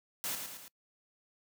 white noise with echo, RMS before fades -36 dBFS, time 0.24-0.35 s, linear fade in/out 0 ms, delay 110 ms, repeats 3, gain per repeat -5 dB, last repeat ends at 0.68 s, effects noise-tail reverb RT60 0.1 s tail -24 dB re dry + high-pass 100 Hz 12 dB/octave

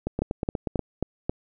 two click trains, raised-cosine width 2 ms, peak -13 / -11 dBFS, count 7 / 5, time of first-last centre 0.07-0.793 / 0.22-1.295 s, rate 8.3 / 3.72 Hz, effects none

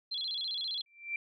sine tone with vibrato, 3729 Hz, A#7, in tune, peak -33 dBFS, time 0.11-0.82 s, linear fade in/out 10 ms, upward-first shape square, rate 15 Hz, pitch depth 180 cents each way
sine tone with exponential growth, 2351 Hz, D7, 1 cent sharp, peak -29 dBFS, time 0.86-1.16 s, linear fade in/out 2 ms, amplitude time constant 64 ms
effects none

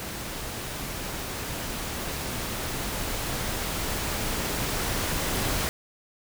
pink noise with level ramp, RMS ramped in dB -35 to -27 dBFS, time 0-5.69 s, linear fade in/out 0 ms, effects none

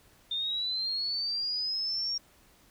sine linear sweep, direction up, 3600 to 5588 Hz, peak -29 dBFS, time 0.31-2.18 s, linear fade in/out 5 ms, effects pink hiss -61 dBFS RMS until 2.7 s

